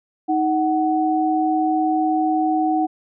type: tone pair together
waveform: sine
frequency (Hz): 313.9 / 746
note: D#4 / F#5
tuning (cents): +15 / +14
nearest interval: octave + minor third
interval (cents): 1499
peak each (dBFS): -19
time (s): 0.28-2.87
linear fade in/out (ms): 20
effects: none